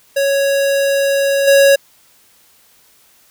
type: tone with level steps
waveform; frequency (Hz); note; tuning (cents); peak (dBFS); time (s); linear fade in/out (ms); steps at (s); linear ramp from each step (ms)
square; 554.4; C#5; 0; -13 / -7; 0.16-1.76; 10; 1.47; 10
effects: white hiss -51 dBFS RMS until 3.3 s

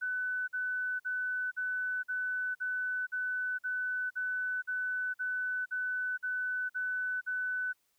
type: tone bursts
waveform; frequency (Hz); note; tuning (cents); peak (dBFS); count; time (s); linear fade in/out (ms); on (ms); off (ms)
sine; 1500; F#6; +23; -31; 15; 0.01-7.732; 20; 470; 48
effects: white hiss -75 dBFS RMS until 7.98 s

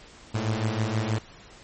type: beating tone pair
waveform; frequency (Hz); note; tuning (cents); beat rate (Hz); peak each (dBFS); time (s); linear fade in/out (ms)
sawtooth; 106.2 / 112.5; G#2 / A2; +39 / +39; 6.3; -24 / -23; 0.34-1.19; 10
effects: pink hiss -49 dBFS RMS until 1.63 s + MP3 32 kbps

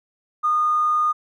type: tone with tanh clipping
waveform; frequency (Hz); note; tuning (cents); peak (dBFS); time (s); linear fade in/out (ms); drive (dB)
triangle; 1225; D#6; -27; -16; 0.43-1.13; 20; 2
effects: none

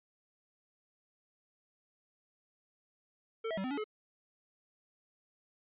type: tone with pitch steps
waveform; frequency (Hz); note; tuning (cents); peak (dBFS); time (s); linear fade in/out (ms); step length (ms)
square; 448.8 / 649 / 191.9 / 256.6 / 285 / 427.8; A4 / E5 / G3 / C4 / C#4 / A4; +34 / -27 / -37 / -34 / +48 / -49; -35; 3.44-3.842; 10; 67
effects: resampled to 8000 Hz

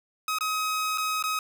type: tone with dropouts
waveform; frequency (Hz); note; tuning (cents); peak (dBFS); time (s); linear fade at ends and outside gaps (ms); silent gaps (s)
sawtooth; 1267; D#6; +31; -22; 0.28-1.39; 2; 0.386-0.408 / 0.976-0.981 / 1.226-1.238
effects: none

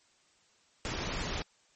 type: noise with amplitude modulation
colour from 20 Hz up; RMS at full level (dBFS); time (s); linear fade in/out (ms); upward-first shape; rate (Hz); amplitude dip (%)
pink; -34; 0.85-1.42; 0; sine; 59.5; 25
effects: white hiss -67 dBFS RMS until 1.75 s + MP3 32 kbps

